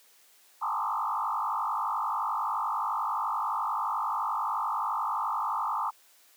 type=tone with frequency modulation; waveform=sine; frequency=1046.5 Hz; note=C6; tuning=in tune; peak=-27 dBFS; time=0.61-5.91 s; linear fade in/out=20 ms; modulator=51.5 Hz; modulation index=4.3; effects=white hiss -60 dBFS RMS until 6.36 s + high-pass 400 Hz 12 dB/octave